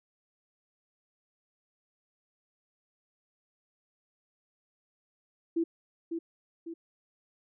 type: tone with echo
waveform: sine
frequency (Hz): 332.6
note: E4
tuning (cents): +16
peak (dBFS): -25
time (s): 5.56-5.64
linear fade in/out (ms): 10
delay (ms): 550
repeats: 2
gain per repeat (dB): -6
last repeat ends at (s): 6.74
effects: none